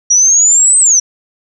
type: exponential two-way sweep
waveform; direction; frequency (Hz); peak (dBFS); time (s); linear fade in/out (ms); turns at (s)
sine; up then down; 5750 to 8290 to 5750; -5; 0.1-1; 10; 0.79
effects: none